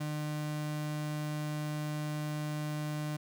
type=tone; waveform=35% pulse; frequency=150.8 Hz; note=D3; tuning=46 cents sharp; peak=-32 dBFS; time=0-3.17 s; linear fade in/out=10 ms; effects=none